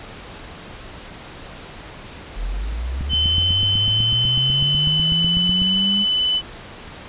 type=linear sweep; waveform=sine; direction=up; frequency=37.96 to 205.3 Hz; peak=-22 dBFS; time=2.35-6.06 s; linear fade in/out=50 ms
type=click train; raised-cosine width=5 ms; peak=-14 dBFS; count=22; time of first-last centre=3.01-5.619 s; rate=8.05 Hz
type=tone with pitch glide; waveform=sine; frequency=3055 to 3006 Hz; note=G7 to F#7; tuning=-45 to +27 cents; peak=-16 dBFS; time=3.09-6.42 s; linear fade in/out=50 ms; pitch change=-28 cents; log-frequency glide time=4.15-5.24 s
effects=pink hiss -37 dBFS RMS until 7.08 s + resampled to 8000 Hz